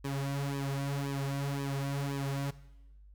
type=tone with flanger; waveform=sawtooth; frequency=139.3 Hz; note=C#3; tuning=9 cents sharp; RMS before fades=-34 dBFS; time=0.04-2.51 s; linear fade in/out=10 ms; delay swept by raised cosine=1.4 to 4.9 ms; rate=1.9 Hz; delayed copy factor=-0.8; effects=noise-tail reverb RT60 1.0 s tail -18 dB re dry + added 50 Hz sine -52 dBFS peak until 3.14 s